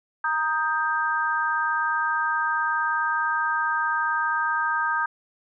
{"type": "chord", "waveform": "sine", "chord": "Eb major", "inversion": "second", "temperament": "equal with one note detuned", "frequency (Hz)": [932.3, 1244.5, 1579.8], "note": ["Bb5", "Eb6", "G6"], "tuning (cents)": [0, 0, 13], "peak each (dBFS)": [-27, -26, -25], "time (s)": [0.24, 5.06], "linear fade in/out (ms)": 5, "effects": []}